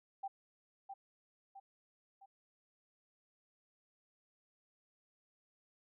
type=tone with echo; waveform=sine; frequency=784 Hz; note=G5; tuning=in tune; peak=-38 dBFS; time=0.23-0.28 s; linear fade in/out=10 ms; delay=660 ms; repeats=3; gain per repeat=-6 dB; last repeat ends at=2.26 s; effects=none